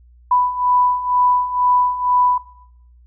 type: beating tone pair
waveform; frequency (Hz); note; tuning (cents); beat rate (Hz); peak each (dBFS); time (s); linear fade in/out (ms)
sine; 990 / 992.1; B5 / B5; +4 / +8; 2.1; -19 / -15; 0.31-2.38; 5
effects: noise-tail reverb RT60 0.7 s tail -17 dB re dry + added 60 Hz sine -45 dBFS peak until 3.06 s